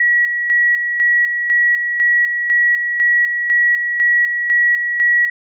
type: tone with tremolo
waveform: sine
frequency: 1923 Hz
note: B6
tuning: 47 cents flat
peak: -10 dBFS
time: 0-5.3 s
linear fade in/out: 5 ms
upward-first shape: square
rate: 2 Hz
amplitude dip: 50%
effects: none